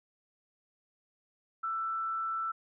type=tone with frequency modulation; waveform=sine; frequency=1332 Hz; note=E6; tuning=18 cents sharp; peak=-31 dBFS; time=1.63-2.52 s; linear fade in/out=10 ms; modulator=152 Hz; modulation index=0.24; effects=none